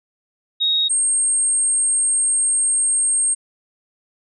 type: tone pair in turn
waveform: sine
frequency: 3763 / 8526 Hz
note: A#7 / C9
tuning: +16 / +32 cents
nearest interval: octave + major second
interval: 1416 cents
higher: second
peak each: -15 dBFS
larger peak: neither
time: 0.6-0.89 / 0.89-3.35 s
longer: second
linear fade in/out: 20 ms
effects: none